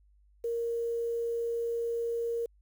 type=tone with quantisation; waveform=sine; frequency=466.2 Hz; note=A#4; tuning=in tune; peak=-29 dBFS; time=0.44-2.46 s; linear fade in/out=5 ms; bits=9; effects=added 50 Hz sine -60 dBFS peak until 2.61 s